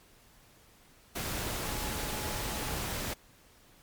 sine tone in noise, 849 Hz, G#5, 38 cents sharp, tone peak -45 dBFS, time 1.64-2.77 s, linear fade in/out 10 ms, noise pink, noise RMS -35 dBFS, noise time 1.15-3.14 s, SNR -13 dB, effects pink hiss -60 dBFS RMS until 3.82 s + MP3 96 kbps

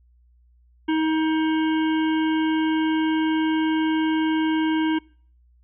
harmonic tone, 316.1 Hz, D#4, 27 cents sharp, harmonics 1 / 3 / 5 / 7 / 9 / 10, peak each -19 / -29 / -33 / -36 / -38 / -39 dBFS, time 0.88-4.99 s, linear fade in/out 10 ms, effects noise-tail reverb RT60 0.5 s tail -25 dB re dry + added 60 Hz sine -54 dBFS peak until 5.63 s

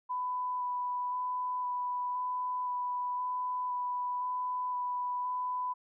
sine tone with vibrato, 994 Hz, B5, 11 cents sharp, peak -31 dBFS, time 0.09-5.74 s, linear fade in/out 20 ms, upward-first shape square, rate 0.97 Hz, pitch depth 8 cents each way, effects none

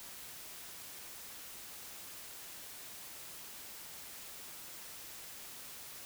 silence, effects white hiss -49 dBFS RMS until 6.05 s

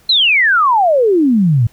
sine exponential sweep, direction down, 4200 to 108.1 Hz, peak -8 dBFS, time 0.09-1.67 s, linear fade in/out 5 ms, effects pink hiss -50 dBFS RMS until 1.72 s

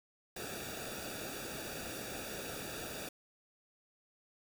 pink noise with comb filter, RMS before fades -43 dBFS, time 0.36-3.09 s, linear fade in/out 5 ms, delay 0.96 ms, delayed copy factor -0.8, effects none

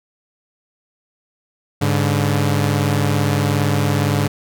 sawtooth tone pair together, 101.54 / 143.6 Hz, G#2 / D3, -39 / -39 cents, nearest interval tritone, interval 600 cents, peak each -14 dBFS, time 1.81-4.28 s, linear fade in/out 10 ms, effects none

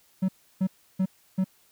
triangle tone bursts, 188.4 Hz, F#3, 32 cents sharp, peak -19 dBFS, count 4, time 0.22-1.444 s, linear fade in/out 10 ms, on 66 ms, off 320 ms, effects white hiss -62 dBFS RMS until 1.71 s

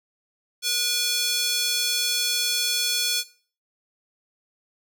square tone with high-pass filter, 483.9 Hz, B4, 35 cents flat, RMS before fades -24 dBFS, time 0.62-3.24 s, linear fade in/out 50 ms, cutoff 3800 Hz, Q 1.6, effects noise-tail reverb RT60 0.4 s tail -17 dB re dry

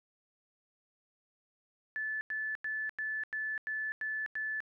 sine tone bursts, 1740 Hz, A6, 20 cents flat, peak -33 dBFS, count 8, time 1.96-4.604 s, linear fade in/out 0 ms, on 250 ms, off 92 ms, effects none

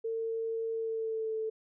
sine tone with pitch glide, 451.9 to 440.3 Hz, A4 to A4, +46 to +1 cents, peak -31 dBFS, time 0.04-1.5 s, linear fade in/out 10 ms, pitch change -45 cents, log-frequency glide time 0.73-1.35 s, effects none

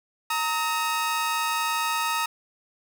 sawtooth tone pair together, 924 / 1273.3 Hz, A#5 / D#6, -16 / +40 cents, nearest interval tritone, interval 556 cents, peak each -23 dBFS, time 0.3-2.26 s, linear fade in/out 5 ms, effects none

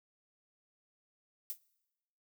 violet noise with exponential decay, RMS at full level -34 dBFS, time 1.5-1.59 s, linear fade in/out 0 ms, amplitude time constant 19 ms, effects noise-tail reverb RT60 1.0 s tail -23 dB re dry

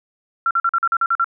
sine tone bursts, 1362 Hz, F6, 44 cents flat, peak -14 dBFS, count 9, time 0.46-1.244 s, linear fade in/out 2 ms, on 48 ms, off 44 ms, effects none

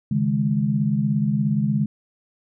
sine chord, C# suspended second, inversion none, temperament equal, 138.59 / 155.56 / 207.7 Hz, C#3 / D#3 / G#3, 0 / 0 / 0 cents, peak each -23 / -24 / -21 dBFS, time 0.11-1.86 s, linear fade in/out 5 ms, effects none

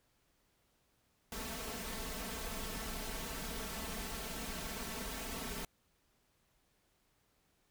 pink noise with comb filter, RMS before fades -42 dBFS, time 1.32-5.65 s, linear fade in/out 2 ms, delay 4.5 ms, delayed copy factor +1, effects pink hiss -75 dBFS RMS until 7.7 s

